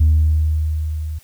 sine tone with level ramp, 77.6 Hz, D#2, 4 cents flat, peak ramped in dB -7 to -23 dBFS, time 0-1.19 s, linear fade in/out 10 ms, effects tanh soft clip ceiling -7 dBFS + white hiss -51 dBFS RMS until 1.23 s

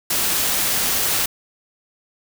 white noise, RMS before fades -20 dBFS, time 0.1-1.26 s, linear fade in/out 5 ms, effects none

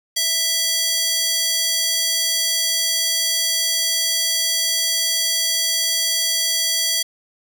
square tone with high-pass filter, 659.3 Hz, E5, in tune, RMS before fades -20 dBFS, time 0.16-7.03 s, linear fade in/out 10 ms, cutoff 4100 Hz, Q 1.3, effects none

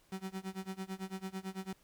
35% pulse tone with tremolo, 190.1 Hz, F#3, 47 cents sharp, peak -35 dBFS, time 0.12-1.73 s, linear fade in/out 2 ms, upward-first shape sine, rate 9 Hz, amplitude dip 95%, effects pink hiss -68 dBFS RMS until 1.83 s

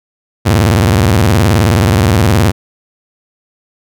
sawtooth tone with vibrato, 99.6 Hz, G2, 28 cents sharp, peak -3 dBFS, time 0.45-2.52 s, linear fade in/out 20 ms, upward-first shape square, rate 19 Hz, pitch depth 280 cents each way, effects none

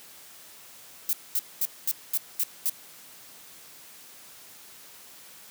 violet noise bursts, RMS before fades -25 dBFS, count 7, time 1.09-2.697 s, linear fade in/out 2 ms, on 41 ms, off 220 ms, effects white hiss -49 dBFS RMS until 5.5 s + high-pass 100 Hz 12 dB/octave

